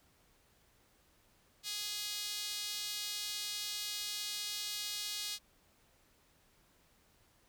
sawtooth tone with high-pass filter, 415.3 Hz, G#4, in tune, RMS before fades -40 dBFS, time 1.63-5.39 s, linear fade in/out 50 ms, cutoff 3900 Hz, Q 1.9, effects pink hiss -69 dBFS RMS until 7.48 s

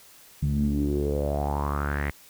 sawtooth tone with low-pass filter sweep, 71.9 Hz, D2, 36 cents flat, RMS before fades -26 dBFS, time 0.42-2.11 s, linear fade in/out 10 ms, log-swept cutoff 160 to 2100 Hz, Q 6.3, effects white hiss -52 dBFS RMS until 2.29 s

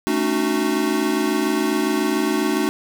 square chord, D# half-diminished seventh, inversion second, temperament equal with one note detuned, 220 / 277.2 / 304.4 / 370 Hz, A3 / C#4 / D#4 / F#4, 0 / 0 / -38 / 0 cents, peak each -26 / -26 / -23 / -24 dBFS, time 0.07-2.69 s, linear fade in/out 0 ms, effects none

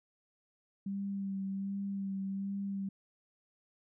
sine tone with vibrato, 196.1 Hz, G3, 1 cent sharp, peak -34 dBFS, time 0.86-2.89 s, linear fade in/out 5 ms, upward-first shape sine, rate 1.3 Hz, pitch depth 22 cents each way, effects none

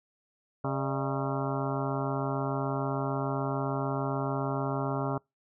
harmonic tone with a mistuned harmonic, 136 Hz, C#3, 33 cents flat, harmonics 1 / 2 / 3 / 4 / 5 / 6 / 7 / 8 / 9 / 10, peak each -32 / -35 / -37 / -38 / -39 / -40 / -40 / -41 / -42 / -42 dBFS, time 0.64-5.18 s, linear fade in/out 5 ms, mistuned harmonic 4, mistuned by +150 cents, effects noise-tail reverb RT60 0.2 s tail -26 dB re dry

